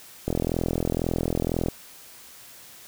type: click train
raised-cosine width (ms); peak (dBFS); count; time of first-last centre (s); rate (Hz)
2; -11; 60; 0.28-1.685; 42
effects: white hiss -47 dBFS RMS until 2.87 s